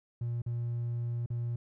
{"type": "tone with dropouts", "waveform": "triangle", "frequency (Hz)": 118.8, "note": "A#2", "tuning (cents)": 33, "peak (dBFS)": -28, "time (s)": [0.21, 1.56], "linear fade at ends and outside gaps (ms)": 5, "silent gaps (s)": [[0.419, 0.462], [1.261, 1.302]], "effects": ["tanh soft clip ceiling -26 dBFS"]}